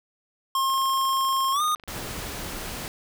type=tone with pitch glide; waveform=square; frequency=1070 to 1229.1 Hz; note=C6 to D#6; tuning=+38 to -22 cents; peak=-22 dBFS; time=0.55-1.75 s; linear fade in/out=2 ms; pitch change=+240 cents; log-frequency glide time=1.52-1.62 s
type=click train; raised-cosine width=0.3 ms; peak=-28 dBFS; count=43; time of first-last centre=0.7-2.347 s; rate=25.5 Hz
type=noise; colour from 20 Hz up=pink; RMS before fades=-34 dBFS; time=1.88-2.88 s; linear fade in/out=0 ms
effects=none